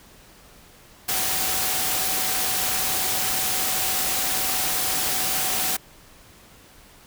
sine tone in noise, 755 Hz, F#5, 35 cents sharp, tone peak -35 dBFS, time 1.08-5.77 s, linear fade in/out 10 ms, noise white, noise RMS -24 dBFS, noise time 1.08-5.77 s, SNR -14 dB, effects pink hiss -50 dBFS RMS until 7.06 s

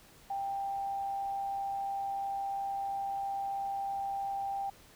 sine tone with amplitude modulation, 790 Hz, G5, 13 cents sharp, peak -31 dBFS, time 0.3-4.7 s, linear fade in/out 5 ms, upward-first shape sine, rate 123 Hz, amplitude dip 30%, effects pink hiss -58 dBFS RMS until 4.95 s

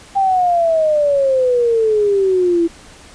sine exponential sweep, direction down, 794 to 331.4 Hz, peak -11 dBFS, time 0.15-2.68 s, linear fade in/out 20 ms, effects pink hiss -41 dBFS RMS until 3.14 s + resampled to 22050 Hz

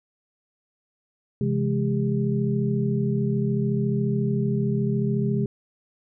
sine tone cluster, 133.3 / 167.1 / 207.8 / 400.8 Hz, C3 / E3 / G#3 / G4, +33 / +24 / +1 / +38 cents, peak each -24 / -30 / -25 / -29 dBFS, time 1.41-5.46 s, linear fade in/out 2 ms, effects none

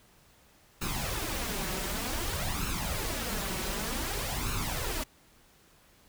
pink noise with flanger, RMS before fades -33 dBFS, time 0.81-5.04 s, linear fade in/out 10 ms, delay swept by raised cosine 0.75 to 5.35 ms, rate 0.54 Hz, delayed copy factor +0.65, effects pink hiss -61 dBFS RMS until 6.08 s

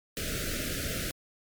pink band-stop noise, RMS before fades -33 dBFS, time 0.17-1.11 s, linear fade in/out 0 ms, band 660 to 1300 Hz, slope 96 dB/octave, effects MP3 96 kbps

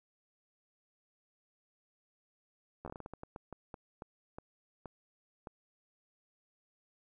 slowing click train, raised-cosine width 1 ms, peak -30 dBFS, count 17, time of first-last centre 2.85-5.472 s, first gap 12 ms, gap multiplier 1.3, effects 12-bit

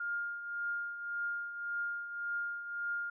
sine tone with tremolo, 1410 Hz, F6, 16 cents sharp, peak -32 dBFS, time 0-3.1 s, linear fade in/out 5 ms, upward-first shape triangle, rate 1.8 Hz, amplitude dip 65%, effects none

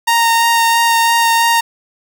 sawtooth tone with vibrato, 925 Hz, A#5, 14 cents flat, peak -6 dBFS, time 0.07-1.61 s, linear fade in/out 10 ms, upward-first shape sine, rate 3 Hz, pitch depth 11 cents each way, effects none

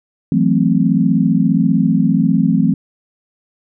sine chord, F# half-diminished seventh, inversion third, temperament equal, 164.81 / 185 / 220 / 261.6 Hz, E3 / F#3 / A3 / C4, 0 / 0 / 0 / 0 cents, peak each -16 dBFS, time 0.32-2.74 s, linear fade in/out 2 ms, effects none

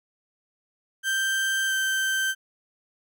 35% pulse tone with pitch glide, 1568 to 1556.3 Hz, G6 to G6, 0 to -13 cents, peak -21 dBFS, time 1.03-2.35 s, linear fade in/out 50 ms, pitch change -13 cents, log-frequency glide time 1.67-1.72 s, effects none

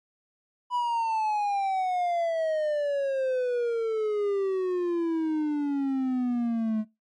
triangle exponential sweep, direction down, 990 to 213.3 Hz, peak -22 dBFS, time 0.7-6.85 s, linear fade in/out 50 ms, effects noise-tail reverb RT60 0.2 s tail -21 dB re dry + MP3 48 kbps

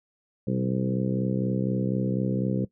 harmonic tone with a mistuned harmonic, 64.1 Hz, C2, 35 cents flat, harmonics 2 / 3 / 4 / 5 / 6 / 7 / 8, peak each -29 / -27 / -33 / -34 / -36 / -35 / -36 dBFS, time 0.47-2.65 s, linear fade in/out 5 ms, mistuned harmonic 2, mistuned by -47 cents, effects noise-tail reverb RT60 0.1 s tail -18 dB re dry

